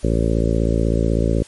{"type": "harmonic tone", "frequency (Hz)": 56.1, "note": "A1", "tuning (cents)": 34, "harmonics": [1, 2, 3, 4, 5, 6, 7, 8, 9, 10], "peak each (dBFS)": [-19, -22, -24, -25, -26, -27, -27, -28, -29, -29], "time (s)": [0.03, 1.43], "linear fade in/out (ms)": 10, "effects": ["white hiss -45 dBFS RMS until 1.47 s", "MP3 48 kbps"]}